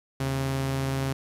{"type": "tone pair together", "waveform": "sawtooth", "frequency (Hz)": [78, 134.83], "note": ["D#2", "C#3"], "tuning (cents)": [5, -48], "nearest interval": "major sixth", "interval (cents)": 947, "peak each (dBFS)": [-33, -22], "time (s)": [0.2, 1.13], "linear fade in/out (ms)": 5, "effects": ["resampled to 32000 Hz", "9-bit"]}